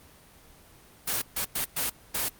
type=noise bursts at uneven times; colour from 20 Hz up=white; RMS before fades=-28 dBFS; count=5; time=1.07-1.22 / 1.36-1.45 / 1.55-1.65 / 1.76-1.9 / 2.14-2.29 s; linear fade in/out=10 ms; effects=pink hiss -54 dBFS RMS until 2.39 s + Opus 24 kbps